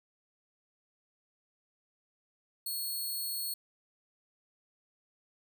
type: tone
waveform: 5% pulse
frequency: 4341 Hz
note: C#8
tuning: 37 cents flat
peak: -27 dBFS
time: 2.66-3.54 s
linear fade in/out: 5 ms
effects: none